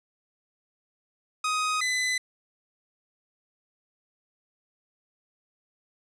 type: tone pair in turn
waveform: sawtooth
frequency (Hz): 1253 / 2009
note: D#6 / B6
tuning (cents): +12 / +29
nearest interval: minor sixth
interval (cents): 817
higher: second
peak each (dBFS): -21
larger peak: neither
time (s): 1.44-1.81 / 1.81-2.18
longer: neither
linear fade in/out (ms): 5
effects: resampled to 22050 Hz